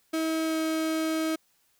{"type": "tone with pitch glide", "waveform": "35% pulse", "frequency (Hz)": [320.6, 318.6], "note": ["E4", "D#4"], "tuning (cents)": [-48, 41], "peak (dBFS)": -24, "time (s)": [0.13, 1.36], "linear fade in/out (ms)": 10, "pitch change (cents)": -11, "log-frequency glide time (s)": [0.46, 0.56], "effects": ["white hiss -68 dBFS RMS until 1.79 s"]}